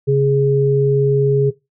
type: tone pair together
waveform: sine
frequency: 136.84 / 415.3 Hz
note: C#3 / G#4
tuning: -22 / 0 cents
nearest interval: octave + perfect fifth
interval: 1922 cents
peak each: -14 dBFS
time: 0.07-1.51 s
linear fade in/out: 20 ms
effects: noise-tail reverb RT60 0.2 s tail -18 dB re dry